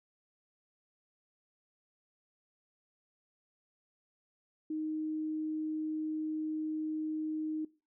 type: tone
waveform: sine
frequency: 311.1 Hz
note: D#4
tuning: in tune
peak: -33 dBFS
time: 4.7-7.65 s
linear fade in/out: 5 ms
effects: noise-tail reverb RT60 0.3 s tail -20 dB re dry